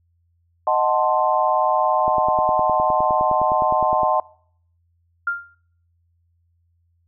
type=chord; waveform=sine; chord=D# diminished seventh; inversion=none; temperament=equal; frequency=622.3 / 740 / 880 / 1046.5 Hz; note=D#5 / F#5 / A5 / C6; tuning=0 / 0 / 0 / 0 cents; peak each=-21 dBFS; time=0.67-4.2 s; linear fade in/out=2 ms
type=click train; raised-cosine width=2 ms; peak=-17 dBFS; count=20; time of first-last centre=2.08-4.033 s; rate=9.73 Hz
type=tone with exponential decay; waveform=sine; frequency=1396.9 Hz; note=F6; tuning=in tune; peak=-16 dBFS; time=5.27-5.55 s; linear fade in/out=5 ms; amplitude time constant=60 ms
effects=noise-tail reverb RT60 0.6 s tail -23 dB re dry + added 85 Hz sine -61 dBFS peak until 7.07 s